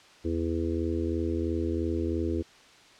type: harmonic tone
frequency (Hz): 83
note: E2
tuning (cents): +12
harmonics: 1 / 3 / 4 / 5 / 6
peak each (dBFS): -31 / -34 / -30 / -35 / -39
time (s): 0.24-2.43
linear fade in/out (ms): 20
effects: white hiss -54 dBFS RMS until 2.99 s + low-pass 5000 Hz 12 dB/octave